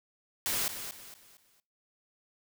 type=noise with echo; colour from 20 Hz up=white; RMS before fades=-31 dBFS; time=0.46-0.68 s; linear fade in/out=0 ms; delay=230 ms; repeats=4; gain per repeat=-9 dB; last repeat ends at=1.6 s; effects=noise-tail reverb RT60 0.3 s tail -21 dB re dry